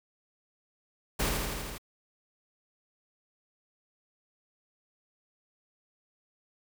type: noise with echo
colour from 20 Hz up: pink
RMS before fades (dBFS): -29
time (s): 1.19-1.29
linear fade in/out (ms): 10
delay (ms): 82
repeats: 6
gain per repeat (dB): -2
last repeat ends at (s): 1.782
effects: none